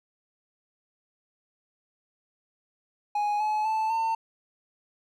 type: tone with pitch steps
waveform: triangle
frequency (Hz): 830.6 / 853.5 / 876.9 / 901.1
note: G#5 / G#5 / A5 / A5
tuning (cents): 0 / +47 / -6 / +41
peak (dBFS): -22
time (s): 3.15-4.15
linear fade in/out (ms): 5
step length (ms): 250
effects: none